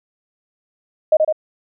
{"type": "tone with echo", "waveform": "sine", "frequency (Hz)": 622.3, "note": "D#5", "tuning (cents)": 0, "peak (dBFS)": -8, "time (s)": [1.12, 1.17], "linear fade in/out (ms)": 5, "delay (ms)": 78, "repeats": 2, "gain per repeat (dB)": -3, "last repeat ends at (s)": 1.326, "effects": []}